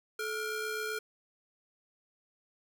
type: ring-modulated tone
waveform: 35% pulse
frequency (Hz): 932.3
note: A#5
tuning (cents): 0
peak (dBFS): -29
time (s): 0.19-0.99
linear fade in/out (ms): 5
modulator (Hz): 500
effects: none